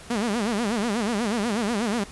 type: tone with vibrato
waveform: sawtooth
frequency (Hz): 220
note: A3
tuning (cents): 0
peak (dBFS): -19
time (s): 0.1-2.04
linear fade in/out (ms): 5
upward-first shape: sine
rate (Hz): 8.2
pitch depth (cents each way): 190
effects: pink hiss -44 dBFS RMS until 2.11 s + resampled to 24000 Hz